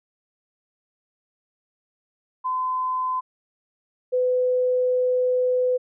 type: tone pair in turn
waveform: sine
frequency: 1022 / 502.8 Hz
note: C6 / B4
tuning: -41 / +31 cents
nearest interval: octave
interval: 1228 cents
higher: first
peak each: -22 / -18 dBFS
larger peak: second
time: 2.44-3.21 / 4.12-5.78 s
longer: second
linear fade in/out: 20 ms
effects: none